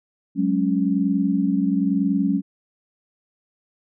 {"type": "chord", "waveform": "sine", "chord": "F# suspended second", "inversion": "none", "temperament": "equal with one note detuned", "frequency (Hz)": [186.71, 207.7, 277.2], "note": ["F#3", "G#3", "C#4"], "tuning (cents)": [16, 0, 0], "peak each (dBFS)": [-22, -23, -21], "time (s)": [0.35, 2.42], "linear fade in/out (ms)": 50, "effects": []}